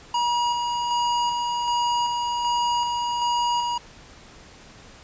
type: tone with tremolo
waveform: square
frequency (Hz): 958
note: A#5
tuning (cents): +47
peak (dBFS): -21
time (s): 0.14-3.78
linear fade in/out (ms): 5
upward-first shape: square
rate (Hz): 1.3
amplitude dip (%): 30
effects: pink hiss -47 dBFS RMS until 5.03 s + resampled to 16000 Hz